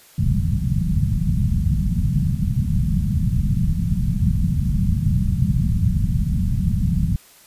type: low-pass noise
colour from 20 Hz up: white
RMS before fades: -19 dBFS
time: 0.18-7.16 s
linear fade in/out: 5 ms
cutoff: 190 Hz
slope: 48 dB/octave
effects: white hiss -49 dBFS RMS until 7.46 s + resampled to 32000 Hz